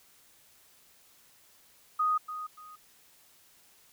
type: tone with echo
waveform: sine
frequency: 1244.5 Hz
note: D#6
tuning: in tune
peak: -24 dBFS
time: 1.99-2.18 s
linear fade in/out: 10 ms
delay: 290 ms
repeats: 2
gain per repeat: -11 dB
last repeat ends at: 2.76 s
effects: white hiss -61 dBFS RMS until 3.92 s